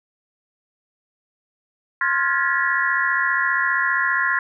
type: tone cluster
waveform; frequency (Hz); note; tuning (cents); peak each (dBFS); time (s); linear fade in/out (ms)
sine; 1057 / 1406 / 1655 / 1730 / 1930; C6 / F6 / G#6 / A6 / B6; +17 / +11 / -6 / -30 / -40; -24; 2.01-4.39; 2
effects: none